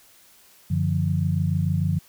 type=tone cluster; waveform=sine; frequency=94.5 / 147.3 / 174 Hz; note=F#2 / D3 / F3; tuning=+37 / +6 / -6 cents; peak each=-24 / -24 / -25 dBFS; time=0.7-1.99 s; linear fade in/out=10 ms; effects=white hiss -54 dBFS RMS until 2.08 s